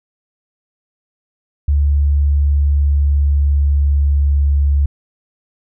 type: tone with pitch glide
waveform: sine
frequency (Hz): 71.9 to 70.95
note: D2 to C#2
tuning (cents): -36 to +41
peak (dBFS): -10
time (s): 1.68-4.86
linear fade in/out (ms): 5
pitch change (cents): -23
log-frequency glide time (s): 1.8-4.71
effects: none